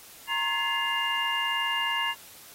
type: tone cluster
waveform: sine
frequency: 932 / 1072 / 1710 / 2090 / 2812 Hz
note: A#5 / C6 / A6 / C7 / F7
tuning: -1 / +42 / -50 / -2 / +11 cents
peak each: -32 / -34 / -32 / -33 / -29 dBFS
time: 0.27-2.15 s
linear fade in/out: 50 ms
effects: white hiss -49 dBFS RMS until 2.54 s + AAC 48 kbps